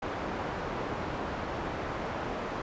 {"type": "low-pass noise", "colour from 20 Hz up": "white", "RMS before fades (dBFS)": -35, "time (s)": [0.02, 2.62], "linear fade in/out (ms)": 5, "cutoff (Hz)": 980, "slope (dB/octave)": 12, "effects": ["resampled to 16000 Hz"]}